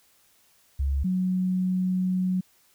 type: tone pair in turn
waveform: sine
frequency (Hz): 69.1 / 184.47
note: C#2 / F#3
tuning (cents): -5 / -5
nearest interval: octave + perfect fourth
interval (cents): 1700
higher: second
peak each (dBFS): -22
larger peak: neither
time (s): 0.79-1.04 / 1.04-2.41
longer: second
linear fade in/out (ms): 10
effects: white hiss -62 dBFS RMS until 2.74 s